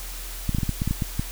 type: clicks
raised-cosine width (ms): 5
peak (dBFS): -11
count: 10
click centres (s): 0.493 / 0.548 / 0.585 / 0.632 / 0.693 / 0.819 / 0.876 / 0.91 / 1.022 / 1.195
effects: added 41 Hz sine -34 dBFS peak until 1.31 s + white hiss -38 dBFS RMS until 1.31 s